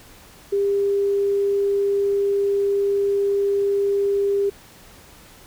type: tone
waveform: sine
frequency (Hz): 400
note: G4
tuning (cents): +35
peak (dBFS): -17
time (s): 0.52-4.5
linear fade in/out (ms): 10
effects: pink hiss -47 dBFS RMS until 5.46 s